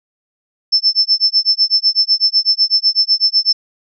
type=tone with tremolo; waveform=sine; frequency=5300 Hz; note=E8; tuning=9 cents sharp; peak=-7 dBFS; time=0.72-3.53 s; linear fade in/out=10 ms; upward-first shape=sine; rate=8 Hz; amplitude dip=100%; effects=none